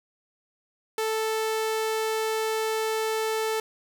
sawtooth tone, 440 Hz, A4, in tune, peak -21 dBFS, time 0.98-3.6 s, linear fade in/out 2 ms, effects none

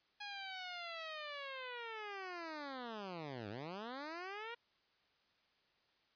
10% pulse linear two-way sweep, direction down then up, 830.6 to 97.2 to 480.2 Hz, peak -36 dBFS, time 0.2-4.55 s, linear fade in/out 10 ms, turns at 3.49 s, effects white hiss -75 dBFS RMS until 6.15 s + resampled to 11025 Hz

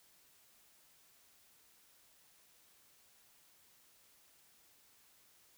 silence, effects white hiss -67 dBFS RMS until 5.57 s

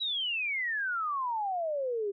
sine exponential sweep, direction down, 3951 to 389.4 Hz, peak -29 dBFS, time 0-2.12 s, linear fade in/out 20 ms, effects none

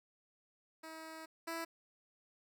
10% pulse tone pair in turn, 320 / 330.5 Hz, D#4 / E4, +49 / +5 cents, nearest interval minor second, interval 56 cents, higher second, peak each -39 / -31 dBFS, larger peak second, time 0.83-1.26 / 1.47-1.65 s, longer first, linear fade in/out 10 ms, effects none

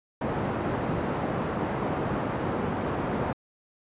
pink band-pass noise, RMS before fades -29 dBFS, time 0.21-3.33 s, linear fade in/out 5 ms, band 120 to 1100 Hz, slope 12 dB/octave, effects resampled to 8000 Hz

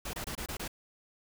pink noise bursts, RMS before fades -38 dBFS, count 6, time 0.05-0.679 s, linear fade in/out 5 ms, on 84 ms, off 25 ms, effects none

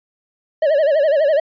triangle tone with vibrato, 595 Hz, D5, 22 cents sharp, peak -10 dBFS, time 0.62-1.4 s, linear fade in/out 5 ms, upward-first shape sine, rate 12 Hz, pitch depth 140 cents each way, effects resampled to 11025 Hz

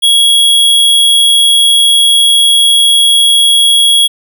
square tone, 3322 Hz, G#7, in tune, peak -5 dBFS, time 0.02-4.08 s, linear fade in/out 20 ms, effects none

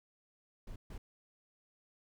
brown noise bursts at uneven times, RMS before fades -45 dBFS, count 2, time 0.67-0.76 / 0.9-0.98 s, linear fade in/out 5 ms, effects none

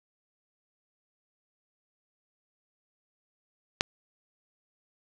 click, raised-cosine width 0.2 ms, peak -5 dBFS, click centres 3.809 s, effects none

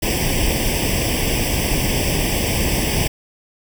pink noise with comb filter, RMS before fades -19 dBFS, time 0.02-3.08 s, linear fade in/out 10 ms, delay 0.37 ms, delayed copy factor +1, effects none

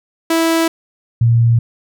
sawtooth / sine tone pair in turn, 328.3 / 116.71 Hz, E4 / A#2, -7 / +3 cents, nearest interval octave + tritone, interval 1790 cents, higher first, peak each -8 dBFS, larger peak neither, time 0.3-0.68 / 1.21-1.59 s, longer neither, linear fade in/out 5 ms, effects none

